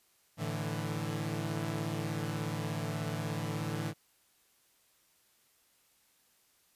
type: chord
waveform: sawtooth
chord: A suspended fourth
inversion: none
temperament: equal with one note detuned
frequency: 110 / 148.2 / 164.81 Hz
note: A2 / D3 / E3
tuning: 0 / +16 / 0 cents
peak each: -34 dBFS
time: 0.37-3.94 s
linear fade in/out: 50 ms
effects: white hiss -69 dBFS RMS until 6.75 s + resampled to 32000 Hz